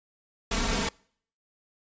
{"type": "noise with comb filter", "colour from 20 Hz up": "pink", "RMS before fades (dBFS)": -27, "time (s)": [0.51, 0.89], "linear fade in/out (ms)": 5, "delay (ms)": 4.4, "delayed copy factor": 0.8, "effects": ["noise-tail reverb RT60 0.6 s tail -26 dB re dry", "resampled to 16000 Hz"]}